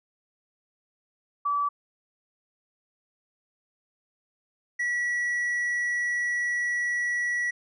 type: tone pair in turn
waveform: sine / triangle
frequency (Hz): 1152 / 1937.4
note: D6 / B6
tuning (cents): -34 / -34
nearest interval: major sixth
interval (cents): 900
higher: second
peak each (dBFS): -23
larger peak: neither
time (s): 1.45-1.69 / 4.79-7.51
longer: second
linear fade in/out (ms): 10
effects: resampled to 22050 Hz